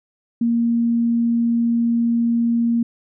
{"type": "tone", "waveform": "sine", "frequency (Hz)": 233.7, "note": "A#3", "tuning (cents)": 5, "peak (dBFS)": -15, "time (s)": [0.41, 2.83], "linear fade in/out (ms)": 5, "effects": []}